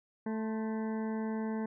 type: harmonic tone with a mistuned harmonic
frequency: 220 Hz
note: A3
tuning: in tune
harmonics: 1 / 2 / 3 / 4 / 5 / 7 / 8 / 9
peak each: -33 / -40 / -48 / -45 / -52 / -53 / -55 / -57 dBFS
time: 0.26-1.66 s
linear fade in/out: 5 ms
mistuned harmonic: 5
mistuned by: -58 cents
effects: none